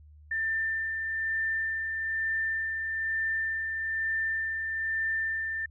sine tone with tremolo, 1788 Hz, A6, 27 cents sharp, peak -26 dBFS, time 0.31-5.66 s, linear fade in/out 5 ms, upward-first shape sine, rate 1.1 Hz, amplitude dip 35%, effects added 75 Hz sine -50 dBFS peak until 5.7 s

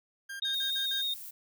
40% pulse tone bursts, 1600 Hz, G6, 35 cents sharp, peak -37 dBFS, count 5, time 0.29-1.016 s, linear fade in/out 10 ms, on 110 ms, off 44 ms
sine tone with vibrato, 3700 Hz, A#7, 14 cents flat, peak -29 dBFS, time 0.42-1.14 s, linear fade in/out 5 ms, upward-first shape sine, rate 9.9 Hz, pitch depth 20 cents each way
violet noise, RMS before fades -44 dBFS, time 0.53-1.31 s, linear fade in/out 10 ms
effects none

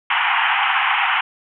pink band-pass noise, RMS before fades -18 dBFS, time 0.1-1.21 s, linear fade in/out 5 ms, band 770 to 3100 Hz, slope 96 dB/octave, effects none

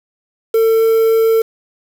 triangle tone with quantisation, 449.4 Hz, A4, 37 cents sharp, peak -7 dBFS, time 0.54-1.42 s, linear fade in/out 5 ms, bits 5, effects none

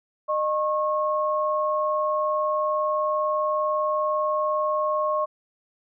sine tone pair together, 611 / 1088.7 Hz, D#5 / C#6, -32 / -32 cents, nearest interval minor seventh, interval 1000 cents, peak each -24 dBFS, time 0.28-5.26 s, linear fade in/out 20 ms, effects none

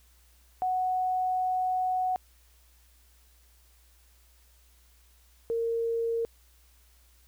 sine tone pair in turn, 740 / 460.6 Hz, F#5 / A#4, 0 / -21 cents, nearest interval minor sixth, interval 821 cents, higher first, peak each -25 / -26 dBFS, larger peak first, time 0.62-2.16 / 5.5-6.25 s, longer first, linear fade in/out 0 ms, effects added 60 Hz sine -59 dBFS peak until 7.27 s + white hiss -64 dBFS RMS until 7.27 s

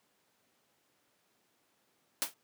white noise with exponential decay, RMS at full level -28 dBFS, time 2.22-2.34 s, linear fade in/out 0 ms, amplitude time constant 26 ms, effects pink hiss -73 dBFS RMS until 2.43 s + high-pass 200 Hz 12 dB/octave

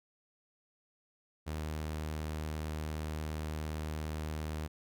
sawtooth tone, 77.3 Hz, D#2, 11 cents flat, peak -32 dBFS, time 1.46-4.68 s, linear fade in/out 20 ms, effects none

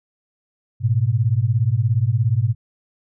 sine beating tone pair, 105.9 / 122.9 Hz, G#2 / B2, +34 / -8 cents, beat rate 17 Hz, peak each -18 dBFS, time 0.8-2.55 s, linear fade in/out 50 ms, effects none

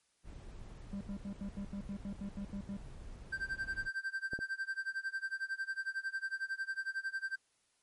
brown noise, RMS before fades -49 dBFS, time 0.23-3.9 s, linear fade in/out 50 ms
triangle tone bursts, 199.2 Hz, G3, 28 cents sharp, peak -36 dBFS, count 12, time 0.93-2.768 s, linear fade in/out 0 ms, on 78 ms, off 82 ms
triangle tone with tremolo, 1568 Hz, G6, in tune, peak -31 dBFS, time 3.32-7.36 s, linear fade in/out 10 ms, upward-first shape sine, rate 11 Hz, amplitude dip 95%
clicks, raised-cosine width 2 ms, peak -30 dBFS, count 2, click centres 4.334 / 4.39 s
effects white hiss -75 dBFS RMS until 7.82 s + MP3 48 kbps

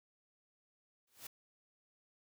white noise with exponential growth, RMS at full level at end -44 dBFS, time 1.07-1.27 s, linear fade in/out 5 ms, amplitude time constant 43 ms, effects none

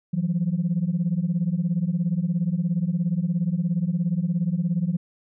sine beating tone pair, 164.81 / 181.81 Hz, E3 / F#3, 0 / -30 cents, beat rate 17 Hz, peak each -23 dBFS, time 0.13-4.97 s, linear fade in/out 10 ms, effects tanh soft clip ceiling -15 dBFS

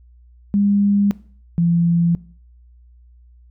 sine tone pair in turn, 202.1 / 170.19 Hz, G#3 / F3, -47 / -44 cents, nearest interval minor third, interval 297 cents, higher first, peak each -13 dBFS, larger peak neither, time 0.54-1.11 / 1.58-2.15 s, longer neither, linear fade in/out 0 ms, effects noise-tail reverb RT60 0.5 s tail -20 dB re dry + added 60 Hz sine -45 dBFS peak until 3.5 s

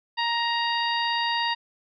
harmonic tone, 937 Hz, A#5, 9 cents sharp, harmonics 1 / 2 / 3 / 4 / 5, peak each -26 / -29 / -31 / -32 / -33 dBFS, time 0.17-1.55 s, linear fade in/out 20 ms, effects none

